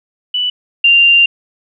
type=tone pair in turn; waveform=sine; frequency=2969 / 2784 Hz; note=F#7 / F7; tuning=+5 / -6 cents; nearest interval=minor second; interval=111 cents; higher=first; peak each=-13 / -5 dBFS; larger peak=second; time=0.34-0.5 / 0.84-1.26 s; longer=second; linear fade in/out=5 ms; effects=none